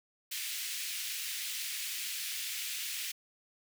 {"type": "high-pass noise", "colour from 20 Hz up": "pink", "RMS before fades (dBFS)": -38, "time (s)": [0.31, 3.12], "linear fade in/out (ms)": 10, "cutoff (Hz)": 2200, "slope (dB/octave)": 24, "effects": []}